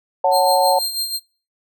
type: chord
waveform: sine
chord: F# minor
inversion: second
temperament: just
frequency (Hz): 555 / 740 / 888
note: C#5 / F#5 / A5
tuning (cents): +2 / 0 / +16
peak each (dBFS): -17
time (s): 0.24-0.79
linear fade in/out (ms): 5
type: tone with tremolo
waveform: sawtooth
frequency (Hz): 4186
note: C8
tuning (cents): 0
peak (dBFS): -16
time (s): 0.31-1.2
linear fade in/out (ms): 50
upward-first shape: sine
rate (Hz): 6.1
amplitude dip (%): 60
effects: noise-tail reverb RT60 0.4 s tail -25 dB re dry